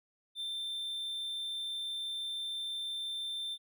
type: tone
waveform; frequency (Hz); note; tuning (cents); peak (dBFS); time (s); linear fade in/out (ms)
triangle; 3567; A7; +23; -34; 0.35-3.58; 50
effects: none